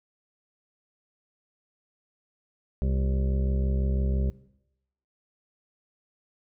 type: harmonic tone with a mistuned harmonic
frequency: 66 Hz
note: C2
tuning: 16 cents sharp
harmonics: 1 / 2 / 3 / 4 / 5 / 6 / 7 / 8 / 9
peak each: -24 / -31 / -33 / -46 / -48 / -40 / -50 / -45 / -46 dBFS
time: 2.82-4.3 s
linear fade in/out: 0 ms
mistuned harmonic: 5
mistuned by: +82 cents
effects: noise-tail reverb RT60 0.8 s tail -19 dB re dry